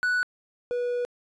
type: tone pair in turn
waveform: triangle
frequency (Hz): 1480 / 487.4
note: F#6 / B4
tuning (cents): 0 / -23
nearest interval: octave + perfect fifth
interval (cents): 1923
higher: first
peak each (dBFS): -20 / -23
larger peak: first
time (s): 0.03-0.23 / 0.71-1.05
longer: second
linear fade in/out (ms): 0
effects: resampled to 22050 Hz